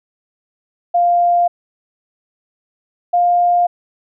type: tone pair in turn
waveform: sine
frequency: 698.5 / 703.8 Hz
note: F5 / F5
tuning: 0 / +13 cents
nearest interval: unison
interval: 13 cents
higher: second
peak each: -10 dBFS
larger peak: neither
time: 0.94-1.48 / 3.13-3.67 s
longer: neither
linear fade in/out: 10 ms
effects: none